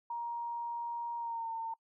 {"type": "tone with pitch glide", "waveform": "sine", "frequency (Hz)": [941, 907.4], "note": ["A#5", "A#5"], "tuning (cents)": [16, -47], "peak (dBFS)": -35, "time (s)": [0.1, 1.74], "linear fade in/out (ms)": 5, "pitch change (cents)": -63, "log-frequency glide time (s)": [1.17, 1.5], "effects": ["noise-tail reverb RT60 0.1 s tail -23 dB re dry"]}